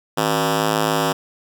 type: ring-modulated tone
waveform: 10% pulse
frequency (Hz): 214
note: A3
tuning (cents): -48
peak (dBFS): -6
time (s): 0.17-1.13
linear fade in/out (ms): 10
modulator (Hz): 53.9
effects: none